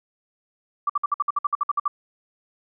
sine tone bursts, 1165 Hz, D6, 14 cents flat, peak -18 dBFS, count 13, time 0.87-1.88 s, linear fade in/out 5 ms, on 26 ms, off 56 ms, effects none

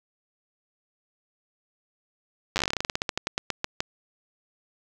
slowing click train, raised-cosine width 0.2 ms, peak -8 dBFS, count 24, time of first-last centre 2.56-3.805 s, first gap 9 ms, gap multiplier 1.14, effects none

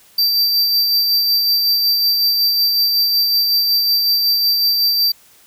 square tone with tremolo, 4677 Hz, D8, 8 cents flat, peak -12 dBFS, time 0.18-5.12 s, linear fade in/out 5 ms, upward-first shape sine, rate 5.4 Hz, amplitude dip 30%, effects white hiss -49 dBFS RMS until 5.46 s

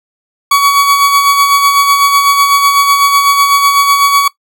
40% pulse tone with tremolo, 1128 Hz, C#6, 30 cents sharp, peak -3 dBFS, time 0.51-4.28 s, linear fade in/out 5 ms, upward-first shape sine, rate 8 Hz, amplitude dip 45%, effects noise-tail reverb RT60 0.1 s tail -19 dB re dry

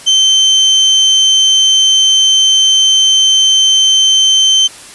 35% pulse tone, 3100 Hz, G7, 20 cents flat, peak -4 dBFS, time 0.06-4.68 s, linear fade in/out 20 ms, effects white hiss -33 dBFS RMS until 4.94 s + resampled to 24000 Hz

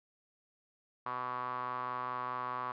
sawtooth tone with band-pass filter, 125.1 Hz, B2, 23 cents sharp, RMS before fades -38 dBFS, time 1.06-2.72 s, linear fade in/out 2 ms, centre 1100 Hz, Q 6.3, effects resampled to 11025 Hz

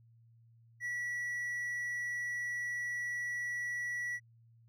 triangle tone, 1943 Hz, B6, 29 cents flat, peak -33 dBFS, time 0.8-4.2 s, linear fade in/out 50 ms, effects added 115 Hz sine -60 dBFS peak until 4.68 s

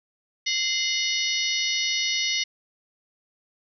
harmonic tone with a mistuned harmonic, 733 Hz, F#5, 16 cents flat, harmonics 3 / 4 / 5 / 6 / 7 / 8, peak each -28 / -29 / -30 / -31 / -31 / -32 dBFS, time 0.46-2.44 s, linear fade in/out 10 ms, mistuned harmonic 3, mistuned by -95 cents, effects none

